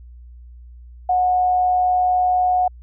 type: tone with amplitude modulation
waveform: sine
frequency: 730 Hz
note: F#5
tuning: 24 cents flat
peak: -13 dBFS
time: 1.09-2.68 s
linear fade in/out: 5 ms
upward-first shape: sine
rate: 144 Hz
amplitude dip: 25%
effects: added 60 Hz sine -38 dBFS peak until 2.82 s